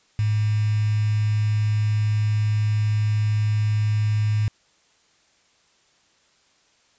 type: tone with quantisation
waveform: sine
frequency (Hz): 106.4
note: G#2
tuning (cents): +42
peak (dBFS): -18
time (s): 0.19-4.48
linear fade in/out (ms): 0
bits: 6
effects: white hiss -61 dBFS RMS until 6.98 s + resampled to 16000 Hz